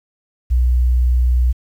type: tone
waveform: sine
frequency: 61.74 Hz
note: B1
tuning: in tune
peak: -10 dBFS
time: 0.5-1.53 s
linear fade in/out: 20 ms
effects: tanh soft clip ceiling -7 dBFS + 8-bit